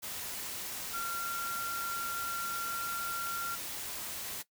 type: tone in noise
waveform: sine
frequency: 1378 Hz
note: F6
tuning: 24 cents flat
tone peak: -34 dBFS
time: 0.93-3.56 s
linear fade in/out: 20 ms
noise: white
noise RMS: -40 dBFS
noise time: 0.02-4.43 s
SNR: +3 dB
effects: noise-tail reverb RT60 0.1 s tail -17 dB re dry